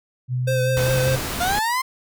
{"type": "tone with pitch glide", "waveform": "sine", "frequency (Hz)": [125.8, 129.56], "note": ["B2", "C3"], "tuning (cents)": [32, -17], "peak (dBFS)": -20, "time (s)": [0.28, 1.2], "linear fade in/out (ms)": 50, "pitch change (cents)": 51, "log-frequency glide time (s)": [0.87, 0.93]}
{"type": "tone with vibrato", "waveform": "square", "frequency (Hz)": 518, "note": "C5", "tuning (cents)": -17, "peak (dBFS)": -21, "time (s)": [0.47, 1.16], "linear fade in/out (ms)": 10, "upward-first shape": "triangle", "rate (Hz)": 5.1, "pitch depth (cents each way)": 32}
{"type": "noise", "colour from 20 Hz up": "pink", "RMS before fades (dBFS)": -27, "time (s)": [0.77, 1.59], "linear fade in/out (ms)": 0}
{"type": "linear sweep", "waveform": "30% pulse", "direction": "up", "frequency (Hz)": [688, 1057], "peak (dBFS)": -17, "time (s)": [1.4, 1.82], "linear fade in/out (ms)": 10}
{"effects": []}